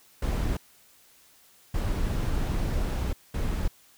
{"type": "noise bursts at uneven times", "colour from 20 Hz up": "brown", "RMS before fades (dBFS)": -27, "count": 3, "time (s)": [[0.22, 0.57], [1.74, 3.13], [3.34, 3.68]], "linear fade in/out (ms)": 5, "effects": ["white hiss -58 dBFS RMS until 3.97 s"]}